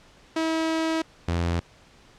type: tone pair in turn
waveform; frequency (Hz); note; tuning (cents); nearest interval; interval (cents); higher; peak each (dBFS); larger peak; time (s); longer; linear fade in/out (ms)
sawtooth; 322.4 / 85.39; E4 / F2; -38 / -38; octave + major seventh; 2300; first; -19; neither; 0.36-1.02 / 1.28-1.6; first; 5
effects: pink hiss -54 dBFS RMS until 2.18 s + low-pass 6000 Hz 12 dB/octave